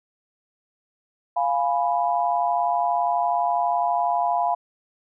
sine chord, F diminished, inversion none, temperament equal, 698.5 / 830.6 / 987.8 Hz, F5 / Ab5 / Cb6, 0 / 0 / 0 cents, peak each -22 / -25 / -25 dBFS, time 1.36-4.55 s, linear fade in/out 10 ms, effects none

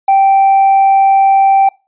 triangle tone with hard clipping, 781 Hz, G5, 7 cents flat, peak -6 dBFS, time 0.08-1.69 s, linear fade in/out 5 ms, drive 5 dB, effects noise-tail reverb RT60 0.3 s tail -24 dB re dry + resampled to 8000 Hz

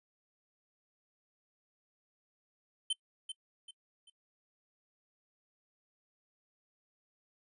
square tone with echo, 3088 Hz, G7, 27 cents flat, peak -30 dBFS, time 2.9-2.93 s, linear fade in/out 5 ms, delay 390 ms, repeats 3, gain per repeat -9 dB, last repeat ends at 4.1 s, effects noise-tail reverb RT60 0.1 s tail -24 dB re dry + resampled to 24000 Hz

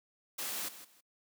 white noise with echo, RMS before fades -38 dBFS, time 0.38-0.69 s, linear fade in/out 10 ms, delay 160 ms, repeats 2, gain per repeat -13 dB, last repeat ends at 1.01 s, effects noise-tail reverb RT60 0.1 s tail -26 dB re dry + high-pass 200 Hz 12 dB/octave

